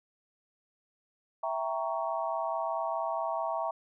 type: chord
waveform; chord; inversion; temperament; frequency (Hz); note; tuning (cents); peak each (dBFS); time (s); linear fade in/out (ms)
sine; E diminished seventh; none; equal with one note detuned; 659.3 / 784 / 932.3 / 1113.2; E5 / G5 / Bb5 / Db6; 0 / 0 / 0 / +7; -33 / -37 / -35 / -37; 1.43-3.71; 5
effects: none